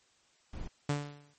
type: noise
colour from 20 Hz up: brown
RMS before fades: -40 dBFS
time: 0.53-0.68 s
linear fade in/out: 5 ms
type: tone with exponential decay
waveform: sawtooth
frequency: 145 Hz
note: D3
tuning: 22 cents flat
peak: -23 dBFS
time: 0.89-1.34 s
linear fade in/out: 5 ms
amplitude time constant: 96 ms
effects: white hiss -68 dBFS RMS until 1.38 s + MP3 32 kbps